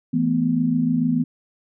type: chord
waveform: sine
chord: E suspended fourth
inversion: none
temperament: equal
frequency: 164.81 / 220 / 246.9 Hz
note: E3 / A3 / B3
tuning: 0 / 0 / 0 cents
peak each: -23 / -25 / -19 dBFS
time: 0.13-1.24 s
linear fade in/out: 10 ms
effects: none